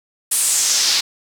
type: noise with band-pass filter sweep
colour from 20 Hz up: pink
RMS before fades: -17 dBFS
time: 0.31-1.01 s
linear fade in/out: 10 ms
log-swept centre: 10000 to 4400 Hz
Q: 2.5
effects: none